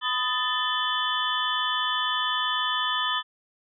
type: tone cluster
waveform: sine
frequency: 1003 / 1249 / 1764 / 3054 / 3459 Hz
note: B5 / D#6 / A6 / G7 / A7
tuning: +26 / +6 / +4 / -46 / -30 cents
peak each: -30 dBFS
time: 0.01-3.23 s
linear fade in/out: 50 ms
effects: none